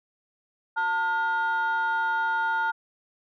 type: tone pair together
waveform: sine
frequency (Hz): 898 / 1425.5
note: A5 / F6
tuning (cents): +35 / +35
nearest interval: minor sixth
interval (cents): 800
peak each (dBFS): -24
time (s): 0.76-2.72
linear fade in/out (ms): 20
effects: tanh soft clip ceiling -19 dBFS